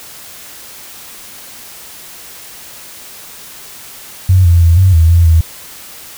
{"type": "tone with pitch steps", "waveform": "sine", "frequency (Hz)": [92.8, 85.6, 83.9, 93.9, 81.4, 85.1, 81.5], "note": ["F#2", "F2", "E2", "F#2", "E2", "F2", "E2"], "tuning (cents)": [6, -34, 31, 26, -21, -44, -19], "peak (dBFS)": -4, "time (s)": [4.29, 5.41], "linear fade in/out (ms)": 5, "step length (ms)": 160, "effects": ["white hiss -33 dBFS RMS until 6.17 s"]}